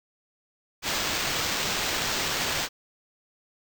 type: noise with sample-and-hold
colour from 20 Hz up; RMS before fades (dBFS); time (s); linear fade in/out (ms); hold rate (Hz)
white; -28; 0.82-2.69; 50; 11025
effects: none